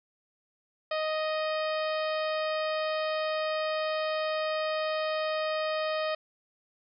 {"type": "harmonic tone", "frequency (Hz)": 623, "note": "D#5", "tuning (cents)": 2, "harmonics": [1, 2, 3, 4, 5, 6, 7, 8], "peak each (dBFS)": [-29, -35, -39, -41, -43, -45, -46, -47], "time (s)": [0.91, 6.15], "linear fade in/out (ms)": 5, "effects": []}